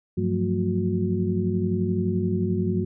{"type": "tone cluster", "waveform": "sine", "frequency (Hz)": [99.3, 173.1, 184.6, 225.3, 364], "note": ["G2", "F3", "F#3", "A3", "F#4"], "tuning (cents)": [23, -15, -4, 41, -28], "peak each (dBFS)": [-27, -30, -26, -29, -28], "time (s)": [0.17, 2.85], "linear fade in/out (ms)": 10, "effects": []}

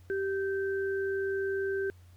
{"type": "tone pair together", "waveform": "sine", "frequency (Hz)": [390, 1555.5], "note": ["G4", "G6"], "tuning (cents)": [-9, -14], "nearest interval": "2 octaves", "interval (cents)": 2395, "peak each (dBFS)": [-29, -37], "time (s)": [0.1, 1.9], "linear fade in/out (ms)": 0, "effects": ["added 89 Hz sine -52 dBFS peak until 2.16 s", "pink hiss -66 dBFS RMS until 2.16 s"]}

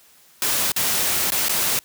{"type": "noise with dropouts", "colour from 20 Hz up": "white", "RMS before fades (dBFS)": -21, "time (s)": [0.42, 1.79], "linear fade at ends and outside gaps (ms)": 1, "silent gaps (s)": [[0.719, 0.763], [1.304, 1.32], [1.484, 1.494]], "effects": ["white hiss -53 dBFS RMS until 1.84 s", "high-pass 60 Hz 12 dB/octave"]}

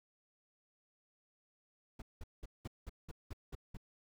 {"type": "noise bursts", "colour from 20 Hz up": "brown", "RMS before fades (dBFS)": -44, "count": 9, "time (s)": [1.99, 3.771], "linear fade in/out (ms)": 5, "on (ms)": 29, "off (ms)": 190, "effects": []}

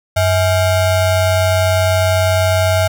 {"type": "ring-modulated tone", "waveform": "square", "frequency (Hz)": 370, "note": "F#4", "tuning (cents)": 0, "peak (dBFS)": -9, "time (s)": [0.16, 2.88], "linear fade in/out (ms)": 10, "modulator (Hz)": 276, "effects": []}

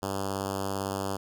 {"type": "tone with notch filter", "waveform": "5% pulse", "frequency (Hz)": 97.8, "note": "G2", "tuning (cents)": -4, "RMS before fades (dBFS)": -32, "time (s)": [0.02, 1.17], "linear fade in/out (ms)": 10, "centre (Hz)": 2300, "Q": 0.99, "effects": []}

